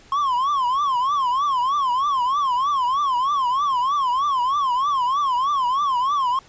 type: tone with vibrato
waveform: triangle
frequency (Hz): 1068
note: C6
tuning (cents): +35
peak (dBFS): -16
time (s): 0.12-6.39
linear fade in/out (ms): 2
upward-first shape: triangle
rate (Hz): 3.2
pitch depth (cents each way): 200
effects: pink hiss -50 dBFS RMS until 6.48 s + resampled to 16000 Hz